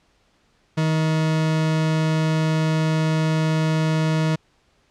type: tone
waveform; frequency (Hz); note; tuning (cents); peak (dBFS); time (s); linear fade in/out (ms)
40% pulse; 157.9; D#3; +26; -17; 0.77-4.36; 10
effects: pink hiss -62 dBFS RMS until 4.9 s + low-pass 6000 Hz 12 dB/octave